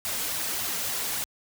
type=noise with flanger; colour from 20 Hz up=white; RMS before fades=-30 dBFS; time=0.05-1.24 s; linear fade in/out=0 ms; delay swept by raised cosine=1 to 4.5 ms; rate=3.5 Hz; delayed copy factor=+0.5; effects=high-pass 60 Hz 12 dB/octave